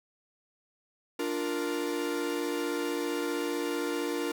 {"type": "chord", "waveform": "45% pulse", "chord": "Bb major", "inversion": "first", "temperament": "equal", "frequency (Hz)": [293.7, 349.2, 466.2], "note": ["D4", "F4", "Bb4"], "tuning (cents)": [0, 0, 0], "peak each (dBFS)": -34, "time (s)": [1.19, 4.32], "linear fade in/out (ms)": 5, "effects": []}